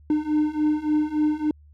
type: beating tone pair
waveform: triangle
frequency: 301.2 / 304.7 Hz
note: D4 / D#4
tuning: +44 / -36 cents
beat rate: 3.5 Hz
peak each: -22 / -20 dBFS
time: 0.1-1.51 s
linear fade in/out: 2 ms
effects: added 74 Hz sine -48 dBFS peak until 1.73 s